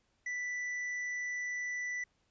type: tone with tanh clipping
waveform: triangle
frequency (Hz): 1975.5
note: B6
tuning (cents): 0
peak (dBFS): -36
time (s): 0.26-2.04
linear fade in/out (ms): 5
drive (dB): 10
effects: pink hiss -75 dBFS RMS until 2.3 s + resampled to 16000 Hz